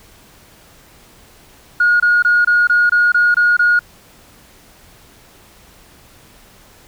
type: tone bursts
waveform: sine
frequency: 1439 Hz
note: F#6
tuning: 49 cents flat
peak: -8 dBFS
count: 9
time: 1.8-3.792 s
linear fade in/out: 5 ms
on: 200 ms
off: 24 ms
effects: tanh soft clip ceiling -5 dBFS + pink hiss -46 dBFS RMS until 6.87 s